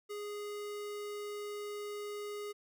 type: tone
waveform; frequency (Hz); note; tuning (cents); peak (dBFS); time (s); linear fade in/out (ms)
square; 413.8; G#4; -6; -40; 0.09-2.53; 20
effects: none